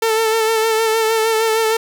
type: tone with vibrato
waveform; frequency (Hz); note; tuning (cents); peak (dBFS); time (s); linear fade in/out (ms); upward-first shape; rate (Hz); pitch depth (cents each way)
sawtooth; 444.9; A4; +19; -10; 0.02-1.77; 5; sine; 6.5; 32
effects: none